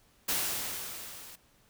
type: noise with level ramp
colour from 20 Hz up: white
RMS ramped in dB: -29 to -49 dBFS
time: 0.28-1.36 s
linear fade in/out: 10 ms
effects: pink hiss -65 dBFS RMS until 1.69 s